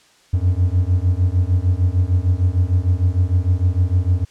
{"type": "beating tone pair", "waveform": "triangle", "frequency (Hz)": [87.1, 93.7], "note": ["F2", "F#2"], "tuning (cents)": [-4, 22], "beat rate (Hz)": 6.6, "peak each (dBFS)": [-15, -15], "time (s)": [0.33, 4.25], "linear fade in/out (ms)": 10, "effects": ["white hiss -53 dBFS RMS until 4.3 s", "low-pass 7000 Hz 12 dB/octave"]}